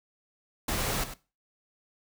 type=noise with echo; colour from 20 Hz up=pink; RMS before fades=-30 dBFS; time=0.68-1.04 s; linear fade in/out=5 ms; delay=100 ms; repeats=1; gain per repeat=-11 dB; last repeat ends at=1.14 s; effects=noise-tail reverb RT60 0.3 s tail -17 dB re dry